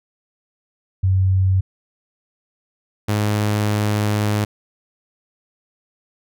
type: tone pair in turn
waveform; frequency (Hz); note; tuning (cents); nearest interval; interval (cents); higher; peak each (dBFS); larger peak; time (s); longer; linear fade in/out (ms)
sine / sawtooth; 94.5 / 104.93; F#2 / G#2; +37 / +18; major second; 181; second; -13; neither; 1.03-1.61 / 3.08-4.45; second; 10
effects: none